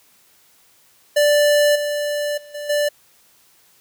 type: tone with level steps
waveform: square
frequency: 587.3 Hz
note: D5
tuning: in tune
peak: -13 / -21 / -40 / -28 / -17 dBFS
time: 1.16-2.89 s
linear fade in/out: 10 ms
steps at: 1.75 / 2.37 / 2.54 / 2.69 s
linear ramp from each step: 10 ms
effects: white hiss -55 dBFS RMS until 3.8 s + high-pass 60 Hz 12 dB/octave